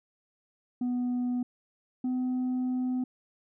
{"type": "tone pair in turn", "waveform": "sine", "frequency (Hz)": [246.9, 253.4], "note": ["B3", "B3"], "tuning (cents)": [0, 45], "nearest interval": "unison", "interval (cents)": 45, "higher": "second", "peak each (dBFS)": [-24, -24], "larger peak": "neither", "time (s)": [[0.81, 1.43], [2.04, 3.04]], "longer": "second", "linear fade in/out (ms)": 5, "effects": ["tanh soft clip ceiling -26 dBFS"]}